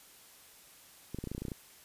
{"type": "clicks", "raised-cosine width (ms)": 3, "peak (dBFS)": -25, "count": 11, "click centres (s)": [1.146, 1.187, 1.24, 1.273, 1.316, 1.349, 1.38, 1.42, 1.452, 1.483, 1.518], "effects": ["white hiss -57 dBFS RMS until 1.84 s", "resampled to 32000 Hz"]}